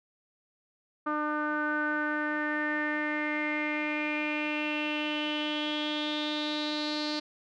sawtooth tone with low-pass filter sweep, 300.8 Hz, D4, 42 cents sharp, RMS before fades -31 dBFS, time 1.06-7.2 s, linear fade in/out 10 ms, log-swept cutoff 1300 to 4400 Hz, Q 7.5, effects none

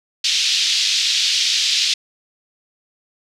pink band-pass noise, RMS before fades -18 dBFS, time 0.24-1.94 s, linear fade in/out 5 ms, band 3100 to 5400 Hz, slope 24 dB/octave, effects none

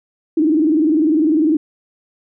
sine tone with vibrato, 311.1 Hz, D#4, in tune, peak -11 dBFS, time 0.37-1.57 s, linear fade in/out 5 ms, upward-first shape square, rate 20 Hz, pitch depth 94 cents each way, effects none

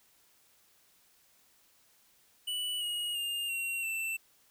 square tone with pitch steps, 2960 / 2886 / 2813 / 2743 / 2674 Hz, F#7 / F#7 / F7 / F7 / E7, 0 / -44 / +12 / -32 / +24 cents, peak -33 dBFS, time 2.47-4.17 s, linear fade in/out 10 ms, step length 340 ms, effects white hiss -66 dBFS RMS until 4.5 s

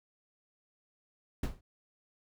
brown noise with exponential decay, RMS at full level -26 dBFS, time 1.43-1.61 s, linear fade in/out 5 ms, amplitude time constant 39 ms, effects none

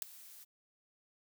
blue noise with ADSR envelope, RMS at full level -31 dBFS, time 0.02-0.45 s, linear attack 3 ms, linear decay 5 ms, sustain -23 dB, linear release 22 ms, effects none

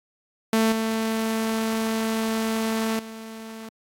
sawtooth tone with level steps, 222.6 Hz, A3, 20 cents sharp, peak -14 / -19 / -32 dBFS, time 0.53-3.69 s, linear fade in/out 2 ms, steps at 0.72 / 2.99 s, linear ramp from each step 2 ms, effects AAC 64 kbps

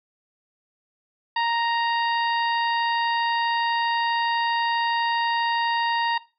harmonic tone, 932.3 Hz, A#5, in tune, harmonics 1 / 2 / 3 / 4 / 5, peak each -22 / -28 / -32 / -34 / -36 dBFS, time 1.36-6.18 s, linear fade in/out 5 ms, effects noise-tail reverb RT60 0.3 s tail -19 dB re dry

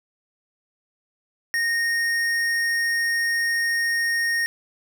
sine tone with hard clipping, 1853 Hz, A#6, 11 cents flat, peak -22 dBFS, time 1.54-4.46 s, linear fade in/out 0 ms, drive 13 dB, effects none

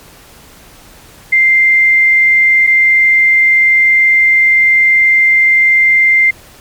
sine tone pair in turn, 2093 / 2093 Hz, C7 / C7, 0 / 0 cents, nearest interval unison, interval 0 cents, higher neither, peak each -5 dBFS, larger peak neither, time 1.32-2.67 / 2.67-6.31 s, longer second, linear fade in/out 10 ms, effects pink hiss -39 dBFS RMS until 6.6 s + MP3 96 kbps

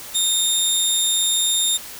20% pulse tone with amplitude modulation, 3661 Hz, A#7, 32 cents flat, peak -10 dBFS, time 0.14-1.78 s, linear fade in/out 20 ms, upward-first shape sine, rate 183 Hz, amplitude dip 25%, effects white hiss -36 dBFS RMS until 1.99 s

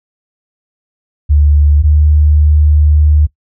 sine tone pair in turn, 73.42 / 75.18 Hz, D2 / D2, 0 / +41 cents, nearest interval unison, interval 41 cents, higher second, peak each -5 dBFS, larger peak neither, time 1.29-1.83 / 1.83-3.27 s, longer second, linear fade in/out 20 ms, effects noise-tail reverb RT60 0.1 s tail -19 dB re dry

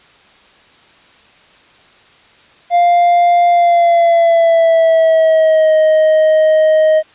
triangle tone with pitch glide, 698.5 to 625.9 Hz, F5 to D#5, 0 to +10 cents, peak -5 dBFS, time 2.7-7.03 s, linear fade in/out 50 ms, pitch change -190 cents, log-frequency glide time 3.49-5.75 s, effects white hiss -46 dBFS RMS until 7.14 s + resampled to 8000 Hz

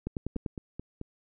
two click trains, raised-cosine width 3 ms, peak -19 / -24 dBFS, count 5 / 4, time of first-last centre 0.07-0.462 / 0.36-1.014 s, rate 10.2 / 4.59 Hz, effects none

